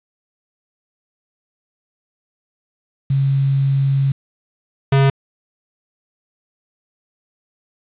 sine / square tone pair in turn, 136.8 / 136.8 Hz, C#3 / C#3, -23 / -23 cents, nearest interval unison, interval 0 cents, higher neither, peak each -13 / -11 dBFS, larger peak second, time 3.1-4.12 / 4.92-5.1 s, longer first, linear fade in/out 5 ms, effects resampled to 8000 Hz + 7-bit

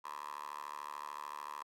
10% pulse tone with high-pass filter, 73.5 Hz, D2, 2 cents sharp, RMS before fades -45 dBFS, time 0.04-1.63 s, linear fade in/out 10 ms, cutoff 1000 Hz, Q 6.5, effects AAC 64 kbps

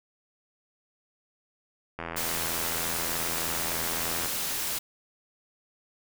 click train, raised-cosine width 0.5 ms, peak -19 dBFS, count 190, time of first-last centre 1.99-4.259 s, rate 83.3 Hz
white noise, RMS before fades -31 dBFS, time 2.16-4.79 s, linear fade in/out 10 ms
effects none

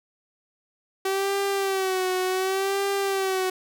sawtooth tone with vibrato, 382.8 Hz, G4, 41 cents flat, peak -19 dBFS, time 1.05-3.5 s, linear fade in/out 5 ms, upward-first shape sine, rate 0.68 Hz, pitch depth 63 cents each way, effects none

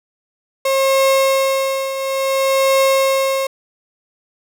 35% pulse tone with tremolo, 538 Hz, C5, 48 cents sharp, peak -9 dBFS, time 0.65-3.47 s, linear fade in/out 5 ms, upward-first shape triangle, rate 0.58 Hz, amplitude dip 70%, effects none

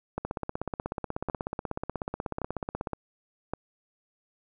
two click trains, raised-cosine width 1 ms, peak -16 / -17 dBFS, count 4 / 45, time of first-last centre 0.18-3.536 / 0.25-2.933 s, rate 0.894 / 16.4 Hz, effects none

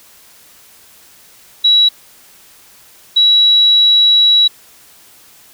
sine tone pair in turn, 3900 / 3900 Hz, B7 / B7, -23 / -23 cents, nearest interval unison, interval 0 cents, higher neither, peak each -6 dBFS, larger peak neither, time 1.64-1.89 / 3.16-4.48 s, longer second, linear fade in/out 10 ms, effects white hiss -44 dBFS RMS until 5.53 s

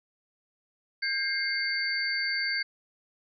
sine tone cluster, 1600 / 2122 / 4579 Hz, G6 / C7 / D8, +35 / +24 / -45 cents, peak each -31 dBFS, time 1.02-2.63 s, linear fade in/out 10 ms, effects none

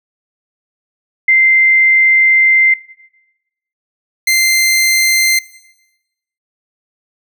sine / sawtooth tone pair in turn, 2084 / 2084 Hz, C7 / C7, -7 / -7 cents, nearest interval unison, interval 0 cents, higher neither, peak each -6 dBFS, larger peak neither, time 1.28-2.74 / 4.27-5.39 s, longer first, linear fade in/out 5 ms, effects noise-tail reverb RT60 1.0 s tail -19 dB re dry

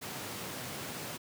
pink high-pass noise, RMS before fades -41 dBFS, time 0.01-1.18 s, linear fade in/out 20 ms, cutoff 110 Hz, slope 24 dB/octave, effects none

